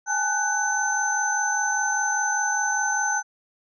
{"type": "tone cluster", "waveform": "sine", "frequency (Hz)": [819, 864, 1501, 6150], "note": ["G#5", "A5", "F#6", "G8"], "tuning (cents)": [-24, -32, 24, -34], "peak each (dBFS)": [-28, -28, -25, -27], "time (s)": [0.06, 3.23], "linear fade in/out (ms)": 50, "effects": []}